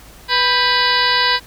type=harmonic tone with a mistuned harmonic; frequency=493.9 Hz; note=B4; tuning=in tune; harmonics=1 / 2 / 3 / 4 / 5 / 6 / 7 / 8 / 9 / 10; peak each=-28 / -18 / -20 / -21 / -28 / -23 / -27 / -20 / -23 / -23 dBFS; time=0.28-1.4 s; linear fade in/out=50 ms; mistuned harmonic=3; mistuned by=+110 cents; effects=added 50 Hz sine -43 dBFS peak until 1.46 s + pink hiss -43 dBFS RMS until 1.46 s